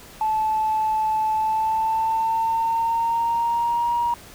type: tone with pitch glide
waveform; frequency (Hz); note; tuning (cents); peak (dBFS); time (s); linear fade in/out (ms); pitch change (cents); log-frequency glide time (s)
sine; 870 to 948.7; A5 to A#5; -20 to +30; -18; 0.21-4.14; 2; +150; 1.33-3.94
effects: tanh soft clip ceiling -14 dBFS + pink hiss -44 dBFS RMS until 4.34 s